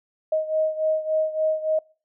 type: beating tone pair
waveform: sine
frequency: 626 / 629.5 Hz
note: D#5 / D#5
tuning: +10 / +20 cents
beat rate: 3.5 Hz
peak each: -22 / -26 dBFS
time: 0.32-1.79 s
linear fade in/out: 5 ms
effects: noise-tail reverb RT60 0.4 s tail -26 dB re dry